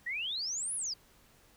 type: exponential two-way sweep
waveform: sine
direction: up then down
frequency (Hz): 1847 to 10790 to 4589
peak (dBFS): -33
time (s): 0.06-0.94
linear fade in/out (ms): 10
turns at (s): 0.75
effects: pink hiss -63 dBFS RMS until 1.56 s